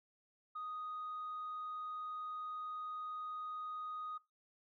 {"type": "tone", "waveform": "sine", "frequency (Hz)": 1244.5, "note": "D#6", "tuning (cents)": 0, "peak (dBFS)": -40, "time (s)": [0.55, 4.18], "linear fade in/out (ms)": 10, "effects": ["noise-tail reverb RT60 0.2 s tail -18 dB re dry", "tanh soft clip ceiling -38 dBFS"]}